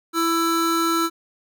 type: tone pair together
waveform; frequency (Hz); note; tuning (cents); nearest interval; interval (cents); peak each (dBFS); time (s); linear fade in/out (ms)
square; 332.2 / 1329; E4 / E6; +13 / +14; 2 octaves; 2401; -22; 0.13-1.1; 50
effects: none